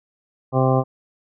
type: harmonic tone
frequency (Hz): 130.81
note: C3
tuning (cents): 0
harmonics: 1 / 2 / 3 / 4 / 5 / 6 / 8 / 9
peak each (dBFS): -18 / -23 / -24 / -22 / -25 / -24 / -27 / -31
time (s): 0.52-0.84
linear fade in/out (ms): 50
effects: none